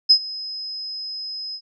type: tone with ADSR envelope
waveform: sine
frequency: 5080 Hz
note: D#8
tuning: 35 cents sharp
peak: -7 dBFS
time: 0.09-1.61 s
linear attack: 18 ms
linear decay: 74 ms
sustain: -21 dB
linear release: 66 ms
effects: none